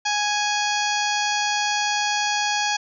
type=harmonic tone with a mistuned harmonic; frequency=830.6 Hz; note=G#5; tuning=in tune; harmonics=1 / 2 / 3 / 4 / 5 / 6 / 7 / 8; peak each=-24 / -27 / -29 / -30 / -31 / -32 / -32 / -33 dBFS; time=0.05-2.77 s; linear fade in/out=10 ms; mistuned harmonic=5; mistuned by=+110 cents; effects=none